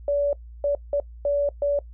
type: tone bursts at uneven times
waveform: sine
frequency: 573 Hz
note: D5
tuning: 43 cents flat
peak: -19 dBFS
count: 5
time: 0.08-0.33 / 0.64-0.75 / 0.93-1 / 1.25-1.49 / 1.62-1.79 s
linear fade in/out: 2 ms
effects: noise-tail reverb RT60 0.1 s tail -21 dB re dry + added 58 Hz sine -39 dBFS peak until 1.93 s

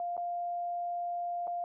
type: tone with dropouts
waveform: sine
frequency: 699 Hz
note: F5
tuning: 1 cent sharp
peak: -32 dBFS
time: 0-1.64 s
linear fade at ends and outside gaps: 1 ms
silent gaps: 0.168-0.177 / 1.471-1.477 s
effects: none

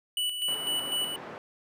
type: tone with tremolo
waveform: square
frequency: 2960 Hz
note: F#7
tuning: in tune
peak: -27 dBFS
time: 0.17-1.16 s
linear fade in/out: 2 ms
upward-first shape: square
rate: 4 Hz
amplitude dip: 50%
type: band-pass noise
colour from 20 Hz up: pink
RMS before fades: -42 dBFS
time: 0.48-1.38 s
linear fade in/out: 0 ms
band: 260 to 1600 Hz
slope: 12 dB/octave
effects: none

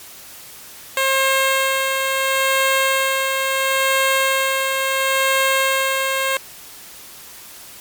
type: tone with tremolo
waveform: 10% pulse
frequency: 535 Hz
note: C5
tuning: 38 cents sharp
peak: -6 dBFS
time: 0.97-6.37 s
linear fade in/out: 2 ms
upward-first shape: sine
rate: 0.73 Hz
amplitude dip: 35%
effects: white hiss -39 dBFS RMS until 7.8 s + MP3 96 kbps

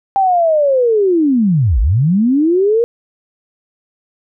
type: linear two-way sweep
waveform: sine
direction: down then up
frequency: 795 to 46.25 to 479 Hz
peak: -9 dBFS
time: 0.16-2.84 s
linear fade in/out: 0 ms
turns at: 1.8 s
effects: none

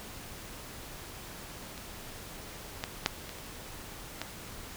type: clicks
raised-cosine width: 0.2 ms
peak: -27 / -15 / -7 / -23 / -30 / -16 dBFS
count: 6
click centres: 1.778 / 2.839 / 3.061 / 3.293 / 3.386 / 4.216 s
effects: pink hiss -45 dBFS RMS until 4.76 s

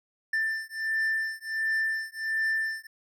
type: beating tone pair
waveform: triangle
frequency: 1777 / 1778.4 Hz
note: A6 / A6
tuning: +17 / +18 cents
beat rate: 1.4 Hz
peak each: -28 dBFS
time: 0.33-2.87 s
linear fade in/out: 5 ms
effects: none

